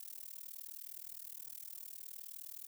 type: noise with amplitude modulation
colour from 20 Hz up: violet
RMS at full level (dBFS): -45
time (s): 0-2.67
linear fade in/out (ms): 5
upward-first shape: sine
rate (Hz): 39.4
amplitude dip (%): 100
effects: none